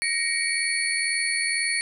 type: tone cluster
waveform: sine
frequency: 1878 / 2216 / 2298 / 4405 / 9460 Hz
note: A#6 / C#7 / D7 / C#8 / D9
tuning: +12 / -1 / -38 / -12 / +12 cents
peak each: -29 dBFS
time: 0.02-1.81 s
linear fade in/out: 0 ms
effects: none